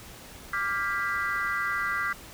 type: chord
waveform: sine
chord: G dominant seventh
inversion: second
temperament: equal with one note detuned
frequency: 1174.7 / 1396.9 / 1606.5 / 1975.5 Hz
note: D6 / F6 / G6 / B6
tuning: 0 / 0 / +42 / 0 cents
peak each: -31 dBFS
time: 0.53-2.13 s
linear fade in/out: 5 ms
effects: tanh soft clip ceiling -18 dBFS + pink hiss -46 dBFS RMS until 2.33 s